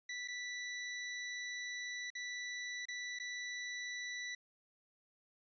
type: tone with dropouts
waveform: sawtooth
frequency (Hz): 1969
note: B6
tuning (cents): -6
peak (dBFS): -37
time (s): 0.09-4.35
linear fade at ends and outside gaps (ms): 5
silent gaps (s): 0.277-0.283 / 2.103-2.151 / 2.855-2.884 / 3.189-3.198
effects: resampled to 16000 Hz